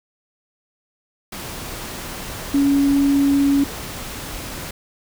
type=tone in noise; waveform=sine; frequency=280 Hz; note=C#4; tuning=18 cents sharp; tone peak=-13 dBFS; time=2.54-3.64 s; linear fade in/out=5 ms; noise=pink; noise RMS=-31 dBFS; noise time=1.32-4.71 s; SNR=+15 dB; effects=none